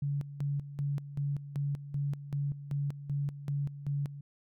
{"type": "tone with tremolo", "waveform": "sine", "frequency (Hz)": 142.2, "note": "C#3", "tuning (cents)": 45, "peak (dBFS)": -29, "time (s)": [0.02, 4.21], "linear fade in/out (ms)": 5, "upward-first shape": "square", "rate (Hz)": 2.6, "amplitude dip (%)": 75, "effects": []}